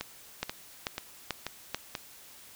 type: two click trains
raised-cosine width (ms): 0.2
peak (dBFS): -16 / -13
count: 5 / 4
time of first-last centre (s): 0.01-1.952 / 0.43-1.746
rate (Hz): 2.06 / 2.28
effects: white hiss -52 dBFS RMS until 2.55 s